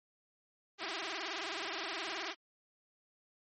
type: tone with vibrato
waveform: 5% pulse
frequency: 361 Hz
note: F#4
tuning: 43 cents flat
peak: -26 dBFS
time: 0.78-2.35 s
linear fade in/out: 50 ms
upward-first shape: sine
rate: 19 Hz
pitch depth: 220 cents each way
effects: MP3 32 kbps